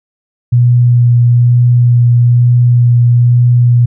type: tone with vibrato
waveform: sine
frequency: 121.1 Hz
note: B2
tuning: 34 cents flat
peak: -4 dBFS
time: 0.52-3.86 s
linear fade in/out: 10 ms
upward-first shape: sine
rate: 1.1 Hz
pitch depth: 12 cents each way
effects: none